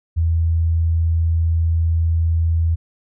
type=tone; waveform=sine; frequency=82.41 Hz; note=E2; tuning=in tune; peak=-14 dBFS; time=0.16-2.76 s; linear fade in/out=20 ms; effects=none